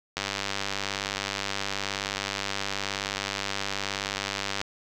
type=click train; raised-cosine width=0.2 ms; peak=-11 dBFS; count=441; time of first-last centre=0.17-4.614 s; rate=99 Hz; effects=none